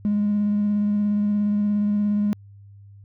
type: tone with vibrato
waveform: triangle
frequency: 206.9 Hz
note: G#3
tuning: 6 cents flat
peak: -15 dBFS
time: 0.05-2.33 s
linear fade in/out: 0 ms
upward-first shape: square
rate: 17 Hz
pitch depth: 12 cents each way
effects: tanh soft clip ceiling -15 dBFS + added 100 Hz sine -43 dBFS peak until 3.04 s